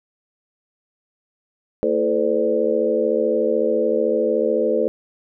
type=tone cluster; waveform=sine; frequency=226.4 / 334.5 / 435.3 / 509 / 585 Hz; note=A3 / E4 / A4 / C5 / D5; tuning=+50 / +25 / -19 / -48 / -7 cents; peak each=-27 / -25 / -21 / -20 / -25 dBFS; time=1.83-4.88 s; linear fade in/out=0 ms; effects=none